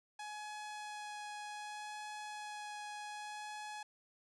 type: tone with vibrato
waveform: sawtooth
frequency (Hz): 840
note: G#5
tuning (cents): +19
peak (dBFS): -40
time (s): 0.19-3.83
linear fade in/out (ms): 5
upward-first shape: sine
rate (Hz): 0.65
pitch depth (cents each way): 9
effects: resampled to 22050 Hz